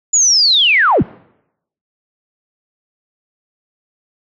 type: linear sweep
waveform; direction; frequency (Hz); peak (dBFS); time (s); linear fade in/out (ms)
sine; down; 7040 to 54.3; -8; 0.13-1.03; 10
effects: noise-tail reverb RT60 0.8 s tail -23 dB re dry